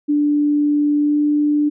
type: tone with pitch glide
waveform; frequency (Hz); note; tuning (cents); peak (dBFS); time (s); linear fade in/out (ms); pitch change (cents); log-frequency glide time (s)
sine; 293.7 to 295.7; D4 to D4; 0 to +12; -13; 0.08-1.7; 20; +12; 0.99-1.18
effects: none